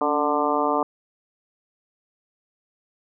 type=harmonic tone with a mistuned harmonic; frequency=148.3 Hz; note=D3; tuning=17 cents sharp; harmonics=2 / 3 / 4 / 5 / 6 / 7 / 8; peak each=-27 / -27 / -27 / -27 / -27 / -27 / -27 dBFS; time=0.01-0.83 s; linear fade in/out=2 ms; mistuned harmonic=2; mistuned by=-56 cents; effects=none